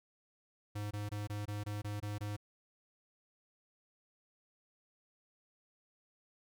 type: tone bursts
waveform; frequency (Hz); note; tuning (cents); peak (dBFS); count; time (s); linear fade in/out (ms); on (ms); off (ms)
square; 103.83; G#2; 0; -38; 9; 0.75-2.366; 10; 160; 22
effects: none